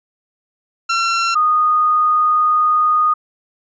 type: tone pair in turn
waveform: sawtooth / sine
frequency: 1359 / 1234.4 Hz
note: F6 / D#6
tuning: -48 / -14 cents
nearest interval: major second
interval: 166 cents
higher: first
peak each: -11 dBFS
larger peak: neither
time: 0.89-1.35 / 1.35-3.14 s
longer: second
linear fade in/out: 10 ms
effects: resampled to 16000 Hz